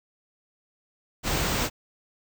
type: band-stop noise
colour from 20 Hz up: pink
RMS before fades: -26 dBFS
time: 1.23-1.7 s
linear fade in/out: 50 ms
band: 9000 to 13000 Hz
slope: 96 dB/octave
effects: none